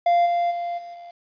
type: tone with level steps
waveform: triangle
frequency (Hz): 694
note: F5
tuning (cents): -11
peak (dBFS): -13 / -17 / -23 / -33 / -36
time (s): 0.06-1.11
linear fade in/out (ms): 5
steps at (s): 0.25 / 0.5 / 0.77 / 0.93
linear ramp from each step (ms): 20
effects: resampled to 11025 Hz + 9-bit